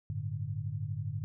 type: chord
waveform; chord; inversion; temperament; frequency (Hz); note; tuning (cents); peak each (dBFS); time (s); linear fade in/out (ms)
sine; G suspended second; none; just; 98 / 110.25 / 147; G2 / A2 / D3; 0 / +4 / +2; -38 / -37 / -38; 0.1-1.24; 0
effects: none